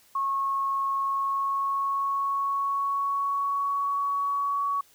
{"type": "tone with pitch glide", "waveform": "sine", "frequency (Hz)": [1094, 1125.4], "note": ["C#6", "C#6"], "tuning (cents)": [-23, 26], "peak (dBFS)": -24, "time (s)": [0.15, 4.81], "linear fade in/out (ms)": 5, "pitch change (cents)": 49, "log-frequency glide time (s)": [0.95, 4.22], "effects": ["white hiss -59 dBFS RMS until 4.94 s"]}